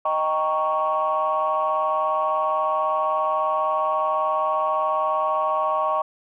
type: chord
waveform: sine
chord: Eb dominant seventh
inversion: none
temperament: equal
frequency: 622.3 / 784 / 932.3 / 1108.7 Hz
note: Eb5 / G5 / Bb5 / Db6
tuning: 0 / 0 / 0 / 0 cents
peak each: -24 / -27 / -27 / -22 dBFS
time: 0.05-6.02 s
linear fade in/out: 5 ms
effects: tanh soft clip ceiling -12 dBFS